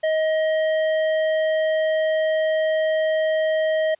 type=tone with hard clipping; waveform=triangle; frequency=630 Hz; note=D#5; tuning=21 cents sharp; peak=-20 dBFS; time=0.03-3.95 s; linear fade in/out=10 ms; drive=13 dB; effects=white hiss -62 dBFS RMS until 3.99 s + resampled to 8000 Hz